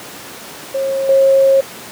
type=tone with level steps; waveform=sine; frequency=541 Hz; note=C#5; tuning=42 cents flat; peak=-15 / -7 dBFS; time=0.74-1.61 s; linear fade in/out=10 ms; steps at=1.09 s; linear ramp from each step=2 ms; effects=pink hiss -32 dBFS RMS until 1.91 s + high-pass 200 Hz 12 dB/octave